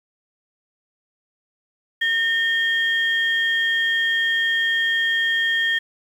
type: tone pair together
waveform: sine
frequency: 1826 / 3230 Hz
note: A#6 / G#7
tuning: -36 / -49 cents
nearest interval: minor seventh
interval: 987 cents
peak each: -18 / -23 dBFS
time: 2.01-5.79 s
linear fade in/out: 10 ms
effects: tanh soft clip ceiling -10 dBFS + 8-bit